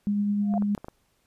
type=tone with tremolo; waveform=sine; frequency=204.7 Hz; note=G#3; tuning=25 cents flat; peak=-21 dBFS; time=0.07-0.75 s; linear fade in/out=0 ms; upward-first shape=triangle; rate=9.6 Hz; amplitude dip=25%
type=tone with exponential growth; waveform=sine; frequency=698.5 Hz; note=F5; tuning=in tune; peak=-24 dBFS; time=0.41-0.58 s; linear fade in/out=2 ms; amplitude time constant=36 ms
type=clicks; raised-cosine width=1 ms; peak=-24 dBFS; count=5; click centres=0.539 / 0.623 / 0.778 / 0.845 / 0.884 s
effects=pink hiss -69 dBFS RMS until 1.26 s + resampled to 32000 Hz